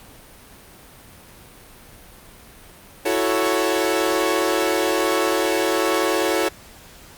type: chord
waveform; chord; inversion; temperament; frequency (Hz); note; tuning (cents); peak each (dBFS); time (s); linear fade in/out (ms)
sawtooth; F# minor seventh; third; equal; 329.6 / 370 / 440 / 554.4; E4 / F#4 / A4 / C#5; 0 / 0 / 0 / 0; -20; 3.05-6.49; 10
effects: pink hiss -45 dBFS RMS until 7.17 s + Opus 48 kbps